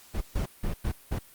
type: noise bursts at uneven times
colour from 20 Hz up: brown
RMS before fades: -28 dBFS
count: 5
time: 0.14-0.21 / 0.35-0.46 / 0.63-0.74 / 0.84-0.92 / 1.11-1.19 s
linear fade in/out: 10 ms
effects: white hiss -54 dBFS RMS until 1.34 s + Opus 48 kbps